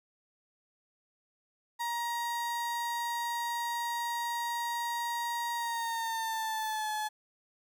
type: tone with pitch glide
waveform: 35% pulse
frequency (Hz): 944 to 855.7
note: A#5 to A5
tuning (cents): +22 to -48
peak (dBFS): -30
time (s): 1.79-7.09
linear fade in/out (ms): 20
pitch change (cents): -170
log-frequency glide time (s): 5.55-6.91
effects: none